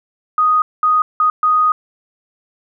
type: tone bursts at uneven times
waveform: sine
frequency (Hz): 1244.5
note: D#6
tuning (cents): 0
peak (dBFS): -10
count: 4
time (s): 0.38-0.62 / 0.83-1.02 / 1.2-1.3 / 1.43-1.72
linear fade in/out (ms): 2
effects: none